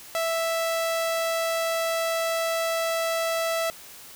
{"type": "tone", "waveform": "sawtooth", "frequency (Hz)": 659.3, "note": "E5", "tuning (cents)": 0, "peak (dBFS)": -20, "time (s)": [0.15, 3.7], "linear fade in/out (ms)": 0, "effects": ["white hiss -45 dBFS RMS until 4.15 s"]}